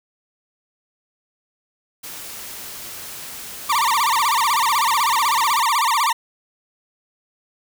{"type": "noise", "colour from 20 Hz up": "white", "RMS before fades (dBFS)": -34, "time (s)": [2.03, 5.61], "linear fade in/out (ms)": 10}
{"type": "tone with vibrato", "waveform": "40% pulse", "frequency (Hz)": 1033, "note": "C6", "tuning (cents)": -22, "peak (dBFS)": -15, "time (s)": [3.69, 6.13], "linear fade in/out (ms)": 10, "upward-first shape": "sine", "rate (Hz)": 16, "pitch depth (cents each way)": 250}
{"effects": []}